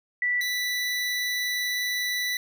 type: tone pair in turn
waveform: sine / 25% pulse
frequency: 1966 / 1974.9 Hz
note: B6 / B6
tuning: -8 / -1 cents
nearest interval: unison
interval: 7 cents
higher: second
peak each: -22 dBFS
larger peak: neither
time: 0.22-0.41 / 0.41-2.37 s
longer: second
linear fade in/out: 2 ms
effects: none